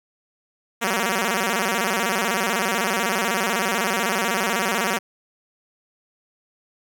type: tone with vibrato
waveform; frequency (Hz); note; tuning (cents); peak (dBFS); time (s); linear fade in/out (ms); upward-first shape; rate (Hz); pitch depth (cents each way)
5% pulse; 210; G#3; +19; -9; 0.81-4.99; 20; square; 16; 180
effects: none

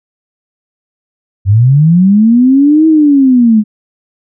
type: linear two-way sweep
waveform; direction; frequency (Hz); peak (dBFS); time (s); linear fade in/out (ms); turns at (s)
sine; up then down; 92.5 to 321.9 to 207.1; -3; 1.45-3.64; 50; 2.87
effects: none

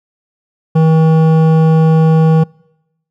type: tone with hard clipping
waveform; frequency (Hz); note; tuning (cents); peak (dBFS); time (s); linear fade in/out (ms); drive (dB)
sine; 160; D#3; +49; -8; 0.75-2.44; 10; 12
effects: noise-tail reverb RT60 0.9 s tail -26 dB re dry

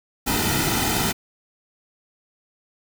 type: noise with comb filter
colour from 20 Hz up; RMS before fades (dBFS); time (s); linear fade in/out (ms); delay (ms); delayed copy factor
pink; -22; 0.26-1.13; 20; 1.8; -0.75
effects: none

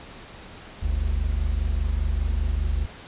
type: tone pair together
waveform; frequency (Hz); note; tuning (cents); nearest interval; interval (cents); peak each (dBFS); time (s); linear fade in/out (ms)
triangle; 48.42 / 73.42; G1 / D2; -21 / 0; perfect fifth; 721; -22; 0.82-2.86; 10
effects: pink hiss -43 dBFS RMS until 3.07 s + resampled to 8000 Hz

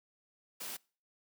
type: noise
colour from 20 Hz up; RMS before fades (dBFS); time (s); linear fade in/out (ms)
white; -42; 0.6-0.77; 10
effects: noise-tail reverb RT60 0.4 s tail -25 dB re dry + high-pass 150 Hz 12 dB/octave

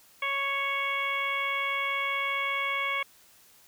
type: harmonic tone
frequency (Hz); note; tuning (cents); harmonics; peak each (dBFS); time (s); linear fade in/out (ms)
554.4; C#5; 0; 1 / 2 / 3 / 4 / 5 / 6; -40 / -32 / -40 / -29 / -40 / -39; 0.22-3.03; 5
effects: white hiss -58 dBFS RMS until 3.67 s

